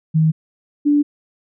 sine tone pair in turn, 158.3 / 291.8 Hz, D#3 / D4, +30 / -11 cents, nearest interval major seventh, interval 1059 cents, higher second, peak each -11 dBFS, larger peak neither, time 0.14-0.32 / 0.85-1.03 s, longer neither, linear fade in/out 20 ms, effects none

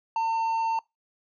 triangle tone with hard clipping, 904 Hz, A5, 47 cents sharp, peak -24 dBFS, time 0.16-0.79 s, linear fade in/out 2 ms, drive 6 dB, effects noise-tail reverb RT60 0.2 s tail -24 dB re dry + resampled to 16000 Hz

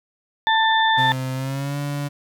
harmonic tone, 888 Hz, A5, 16 cents sharp, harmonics 1 / 2 / 4, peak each -17 / -20 / -23 dBFS, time 0.47-1.12 s, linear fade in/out 0 ms
35% pulse tone with pitch glide, 130.3 to 143.74 Hz, C3 to D3, -7 to -37 cents, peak -22 dBFS, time 0.97-2.09 s, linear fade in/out 20 ms, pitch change +170 cents, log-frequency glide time 1.34-1.77 s
effects none

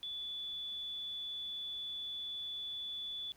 sine tone, 3456 Hz, A7, 32 cents flat, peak -39 dBFS, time 0.03-3.32 s, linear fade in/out 0 ms, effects pink hiss -66 dBFS RMS until 3.36 s

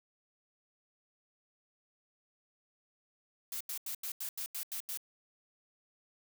blue noise bursts, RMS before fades -39 dBFS, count 9, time 3.52-4.974 s, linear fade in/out 2 ms, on 86 ms, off 85 ms, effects none

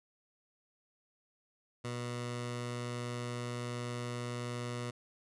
15% pulse tone with notch filter, 121.3 Hz, B2, 31 cents flat, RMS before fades -39 dBFS, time 1.84-4.91 s, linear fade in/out 10 ms, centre 300 Hz, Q 1.8, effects resampled to 24000 Hz

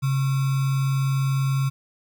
sine tone with sample-and-hold, 135.3 Hz, C#3, 42 cents flat, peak -19 dBFS, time 0.02-1.7 s, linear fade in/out 20 ms, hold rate 1225 Hz, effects none

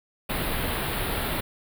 pink band-stop noise, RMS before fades -28 dBFS, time 0.29-1.41 s, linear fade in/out 10 ms, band 4200 to 9600 Hz, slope 48 dB/octave, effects none

